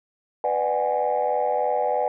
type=chord; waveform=sine; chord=G# half-diminished seventh; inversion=first; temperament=just; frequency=498.4 / 598 / 747.5 / 830.6 Hz; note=B4 / D5 / F#5 / G#5; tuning=+16 / +31 / +17 / 0 cents; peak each=-25 dBFS; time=0.44-2.08 s; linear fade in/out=2 ms; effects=tanh soft clip ceiling -13 dBFS